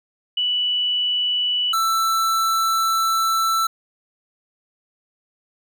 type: tone pair in turn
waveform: sine / square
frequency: 2960 / 1329.6 Hz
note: F#7 / E6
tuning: 0 / +15 cents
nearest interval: octave + major second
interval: 1385 cents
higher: first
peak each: -18 / -18 dBFS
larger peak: neither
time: 0.37-1.73 / 1.73-3.67 s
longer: second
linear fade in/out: 5 ms
effects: none